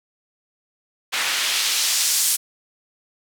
white noise with band-pass filter sweep, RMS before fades -21 dBFS, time 1.12-2.37 s, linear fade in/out 20 ms, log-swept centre 1900 to 8400 Hz, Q 0.87, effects none

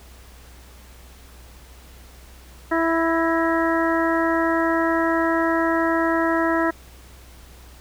harmonic tone with a mistuned harmonic, 329.6 Hz, E4, in tune, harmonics 1 / 2 / 3 / 4 / 5 / 6, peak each -21 / -24 / -26 / -27 / -28 / -29 dBFS, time 2.71-6.71 s, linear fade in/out 10 ms, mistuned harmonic 6, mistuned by -70 cents, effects added 62 Hz sine -44 dBFS peak until 7.8 s + pink hiss -49 dBFS RMS until 7.8 s

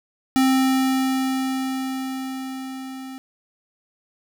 square tone with level ramp, 263.2 Hz, C4, 10 cents sharp, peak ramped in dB -15 to -34 dBFS, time 0.36-3.18 s, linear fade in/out 0 ms, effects none

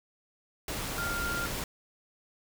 sine tone in noise, 1396.9 Hz, F6, in tune, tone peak -32 dBFS, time 0.98-1.46 s, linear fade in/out 2 ms, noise pink, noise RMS -35 dBFS, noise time 0.68-1.64 s, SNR 0 dB, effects none

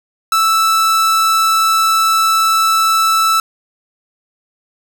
45% pulse tone, 1318.5 Hz, E6, in tune, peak -10 dBFS, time 0.32-3.4 s, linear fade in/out 2 ms, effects none

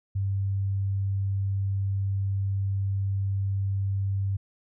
sine tone, 98 Hz, G2, in tune, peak -24 dBFS, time 0.15-4.37 s, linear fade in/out 10 ms, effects none

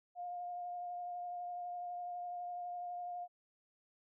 sine tone with vibrato, 709 Hz, F5, 26 cents sharp, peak -40 dBFS, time 0.15-3.28 s, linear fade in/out 50 ms, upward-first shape triangle, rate 12 Hz, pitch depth 17 cents each way, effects none

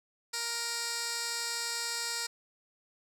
15% pulse tone with band-pass filter, 468.3 Hz, A#4, 8 cents sharp, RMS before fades -35 dBFS, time 0.33-2.27 s, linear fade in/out 10 ms, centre 6300 Hz, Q 1.2, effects none

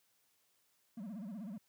triangle tone with vibrato, 207.7 Hz, G#3, in tune, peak -40 dBFS, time 0.97-1.58 s, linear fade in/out 5 ms, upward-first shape sine, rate 16 Hz, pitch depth 220 cents each way, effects white hiss -75 dBFS RMS until 1.68 s + high-pass 80 Hz 12 dB/octave

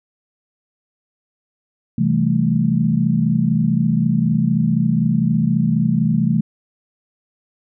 sine chord, A minor seventh, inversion first, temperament equal, 130.81 / 164.81 / 196 / 220 Hz, C3 / E3 / G3 / A3, 0 / 0 / 0 / 0 cents, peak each -21 / -18 / -22 / -18 dBFS, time 1.98-6.41 s, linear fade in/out 5 ms, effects none

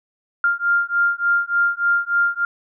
sine beating tone pair, 1396.9 / 1400.3 Hz, F6 / F6, 0 / +4 cents, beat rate 3.4 Hz, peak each -19 dBFS, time 0.44-2.45 s, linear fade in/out 2 ms, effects none

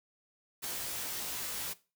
white noise with comb filter, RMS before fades -38 dBFS, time 0.62-1.74 s, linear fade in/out 20 ms, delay 17 ms, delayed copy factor +0.95, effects noise-tail reverb RT60 0.3 s tail -18 dB re dry

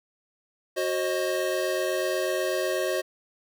square chord, C diminished, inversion second, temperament equal with one note detuned, 370 / 534.2 / 622.3 Hz, Gb4 / C5 / Eb5, 0 / +36 / 0 cents, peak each -30 dBFS, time 0.76-3.02 s, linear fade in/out 20 ms, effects none

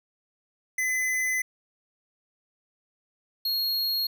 square tone pair in turn, 2023 / 4287 Hz, B6 / C8, +41 / +41 cents, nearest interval octave + minor second, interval 1300 cents, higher second, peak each -25 dBFS, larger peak neither, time 0.78-1.42 / 3.45-4.07 s, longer first, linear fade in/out 5 ms, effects none

